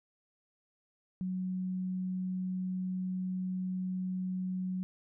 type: tone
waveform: sine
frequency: 184.9 Hz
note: F#3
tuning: 1 cent flat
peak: -32 dBFS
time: 1.21-4.83 s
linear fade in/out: 0 ms
effects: none